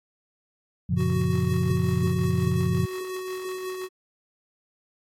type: chord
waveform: sine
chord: Gb major seventh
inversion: none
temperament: equal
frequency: 92.5 / 116.54 / 138.59 / 174.61 Hz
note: Gb2 / Bb2 / Db3 / F3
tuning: 0 / 0 / 0 / 0 cents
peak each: -27 / -28 / -27 / -25 dBFS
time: 0.89-2.86 s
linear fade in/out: 10 ms
type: tone with tremolo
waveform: square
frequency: 371.7 Hz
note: F#4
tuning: 8 cents sharp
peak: -30 dBFS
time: 0.96-3.89 s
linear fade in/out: 50 ms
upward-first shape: sine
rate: 5.6 Hz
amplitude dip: 30%
effects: AAC 48 kbps